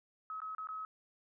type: tone with dropouts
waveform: sine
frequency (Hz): 1280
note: D#6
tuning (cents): +49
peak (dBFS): -39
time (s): 0.3-0.85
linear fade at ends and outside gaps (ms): 1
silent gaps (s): 0.403-0.418 / 0.549-0.582 / 0.671-0.688
effects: none